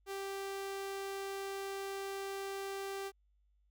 sawtooth tone, 392 Hz, G4, in tune, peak -35 dBFS, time 0.06-3.12 s, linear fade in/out 50 ms, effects added 50 Hz sine -69 dBFS peak until 3.7 s

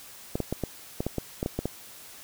clicks, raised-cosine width 2 ms, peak -14 dBFS, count 11, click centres 0.355 / 0.403 / 0.526 / 0.637 / 1.005 / 1.066 / 1.183 / 1.429 / 1.461 / 1.59 / 1.656 s, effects white hiss -47 dBFS RMS until 2.23 s

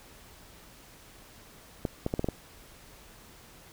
clicks, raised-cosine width 2 ms, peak -15 dBFS, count 6, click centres 1.852 / 2.064 / 2.139 / 2.194 / 2.244 / 2.287 s, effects pink hiss -53 dBFS RMS until 3.72 s

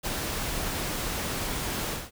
pink noise with ADSR envelope, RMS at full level -29 dBFS, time 0.03-2.11 s, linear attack 29 ms, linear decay 25 ms, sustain -2 dB, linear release 200 ms, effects none

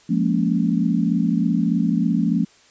sine chord, Bb minor seventh, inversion second, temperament just, 174.81 / 209.8 / 233.1 / 279.7 Hz, F3 / Ab3 / Bb3 / Db4, +2 / +18 / 0 / +16 cents, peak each -21 / -22 / -22 / -24 dBFS, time 0.09-2.45 s, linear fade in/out 10 ms, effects white hiss -53 dBFS RMS until 2.7 s + resampled to 16000 Hz

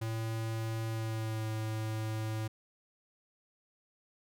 square tone with pitch glide, 112.3 to 109.61 Hz, A2 to A2, +36 to -6 cents, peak -34 dBFS, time 0.01-2.48 s, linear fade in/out 10 ms, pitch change -42 cents, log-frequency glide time 0.88-1.48 s, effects none

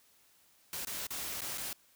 white noise with dropouts, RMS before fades -39 dBFS, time 0.73-1.73 s, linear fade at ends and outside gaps 2 ms, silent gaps 0.85-0.87 / 1.069-1.105 / 1.408-1.417 / 1.576-1.58 s, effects white hiss -66 dBFS RMS until 1.95 s

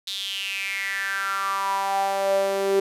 sawtooth tone with high-pass filter sweep, 196 Hz, G3, in tune, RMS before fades -25 dBFS, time 0.07-2.8 s, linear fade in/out 5 ms, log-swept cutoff 3800 to 400 Hz, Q 6.9, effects resampled to 32000 Hz

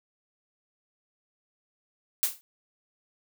blue noise with exponential decay, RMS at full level -21 dBFS, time 2.23-2.41 s, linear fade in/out 0 ms, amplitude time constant 37 ms, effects none

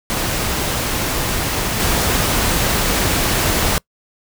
pink noise with level steps, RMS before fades -20 / -17 dBFS, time 0.1-3.78 s, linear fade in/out 0 ms, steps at 1.79 s, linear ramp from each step 20 ms, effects noise-tail reverb RT60 0.1 s tail -25 dB re dry

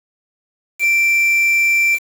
triangle tone with quantisation, 2349 Hz, D7, in tune, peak -10 dBFS, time 0.79-1.99 s, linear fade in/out 50 ms, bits 5, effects none

